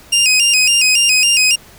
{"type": "tone with vibrato", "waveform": "20% pulse", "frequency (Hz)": 2653, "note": "E7", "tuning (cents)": 10, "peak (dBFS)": -4, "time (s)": [0.12, 1.56], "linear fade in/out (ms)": 10, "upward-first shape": "square", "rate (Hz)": 3.6, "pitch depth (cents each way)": 92, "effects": ["pink hiss -42 dBFS RMS until 1.78 s"]}